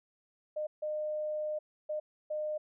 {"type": "tone bursts at uneven times", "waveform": "sine", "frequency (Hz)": 609, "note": "D#5", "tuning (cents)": -37, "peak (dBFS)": -32, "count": 4, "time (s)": [[0.56, 0.67], [0.82, 1.59], [1.89, 2], [2.3, 2.58]], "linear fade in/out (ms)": 10, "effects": []}